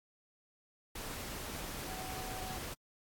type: tone in noise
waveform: sine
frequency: 750 Hz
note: F#5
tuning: 23 cents sharp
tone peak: -46 dBFS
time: 1.88-2.58 s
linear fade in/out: 5 ms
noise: pink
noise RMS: -43 dBFS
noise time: 0.95-2.74 s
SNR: -6 dB
effects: AAC 64 kbps